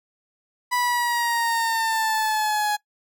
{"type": "exponential sweep", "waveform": "30% pulse", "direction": "down", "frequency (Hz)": [987.8, 833], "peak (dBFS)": -18, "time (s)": [0.71, 2.77], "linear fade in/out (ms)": 20, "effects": ["noise-tail reverb RT60 0.1 s tail -20 dB re dry"]}